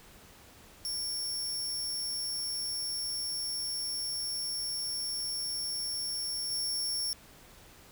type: tone with level steps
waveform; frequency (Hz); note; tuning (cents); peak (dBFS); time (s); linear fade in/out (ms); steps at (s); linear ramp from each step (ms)
sawtooth; 5470; F8; -37; -30 / -28; 0.85-7.13; 0; 6.51; 5
effects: pink hiss -55 dBFS RMS until 7.91 s